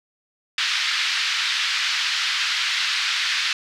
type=band-pass noise; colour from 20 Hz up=white; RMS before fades=-23 dBFS; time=0.58-3.53 s; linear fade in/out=2 ms; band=1400 to 4500 Hz; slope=24 dB/octave; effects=none